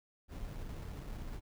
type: noise with sample-and-hold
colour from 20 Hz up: brown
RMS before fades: -43 dBFS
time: 0.28-1.41 s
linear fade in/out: 50 ms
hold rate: 3150 Hz
effects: none